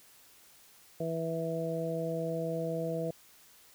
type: harmonic tone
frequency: 164 Hz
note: E3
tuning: 9 cents flat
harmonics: 1 / 2 / 3 / 4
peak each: -36 / -40 / -35 / -37 dBFS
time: 1-3.11 s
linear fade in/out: 5 ms
effects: white hiss -59 dBFS RMS until 3.74 s